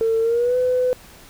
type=tone with pitch glide; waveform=sine; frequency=450.6 to 502.9 Hz; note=A4 to B4; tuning=+41 to +31 cents; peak=-15 dBFS; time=0.01-0.93 s; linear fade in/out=0 ms; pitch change=+190 cents; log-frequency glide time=0.21-0.57 s; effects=tanh soft clip ceiling -11 dBFS + pink hiss -45 dBFS RMS until 1.29 s